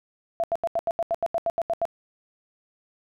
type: tone bursts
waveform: sine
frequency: 673 Hz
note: E5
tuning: 36 cents sharp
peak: -21 dBFS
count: 13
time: 0.4-1.853 s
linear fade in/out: 0 ms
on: 37 ms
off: 81 ms
effects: none